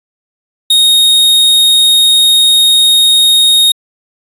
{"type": "tone", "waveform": "45% pulse", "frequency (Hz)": 3729, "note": "A#7", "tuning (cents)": 0, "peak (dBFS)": -5, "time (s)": [0.7, 3.72], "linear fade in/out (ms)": 5, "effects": ["resampled to 32000 Hz"]}